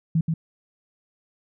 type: tone with echo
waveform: sine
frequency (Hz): 162.1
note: E3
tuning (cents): -29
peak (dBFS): -17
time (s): 0.15-0.21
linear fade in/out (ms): 5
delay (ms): 130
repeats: 1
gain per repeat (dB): -3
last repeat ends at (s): 0.34
effects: none